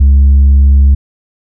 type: tone with tanh clipping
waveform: triangle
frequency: 69 Hz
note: C#2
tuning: 7 cents flat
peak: -3 dBFS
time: 0-0.95 s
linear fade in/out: 10 ms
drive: 7 dB
effects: none